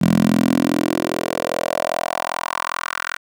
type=tone with high-pass filter sweep; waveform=10% pulse; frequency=42.49 Hz; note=F1; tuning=47 cents flat; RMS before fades=-20 dBFS; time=0.01-3.17 s; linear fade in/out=10 ms; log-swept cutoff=180 to 1500 Hz; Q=3.3; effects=none